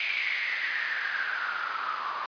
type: noise with band-pass filter sweep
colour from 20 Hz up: white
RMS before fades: -31 dBFS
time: 0-2.26 s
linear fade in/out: 2 ms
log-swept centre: 2400 to 1100 Hz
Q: 7.7
effects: resampled to 11025 Hz